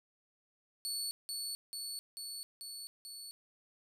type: tone with echo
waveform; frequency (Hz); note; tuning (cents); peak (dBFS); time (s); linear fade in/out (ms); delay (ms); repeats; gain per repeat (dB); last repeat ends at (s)
25% pulse; 4435; C#8; 0; -31; 0.85-1.11; 0; 440; 5; -2; 3.31
effects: none